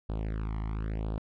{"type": "tone with flanger", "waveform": "sawtooth", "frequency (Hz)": 53.8, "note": "A1", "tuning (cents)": -38, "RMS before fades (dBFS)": -33, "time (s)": [0.09, 1.18], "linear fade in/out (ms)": 0, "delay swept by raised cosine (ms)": [0.24, 0.98], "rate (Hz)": 0.97, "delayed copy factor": 0.9, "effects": ["low-pass 2000 Hz 12 dB/octave"]}